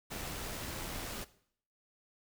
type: noise with amplitude modulation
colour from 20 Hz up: pink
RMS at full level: -40 dBFS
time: 0.1-1.25 s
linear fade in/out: 20 ms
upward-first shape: sine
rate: 86.3 Hz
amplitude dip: 25%
effects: noise-tail reverb RT60 0.6 s tail -17 dB re dry